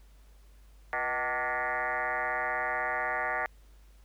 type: tone with frequency modulation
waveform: sine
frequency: 1300 Hz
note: E6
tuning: 24 cents flat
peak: -28 dBFS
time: 0.93-3.46 s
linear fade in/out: 0 ms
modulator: 136 Hz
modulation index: 5.3
effects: added 50 Hz sine -53 dBFS peak until 4.04 s + pink hiss -66 dBFS RMS until 4.04 s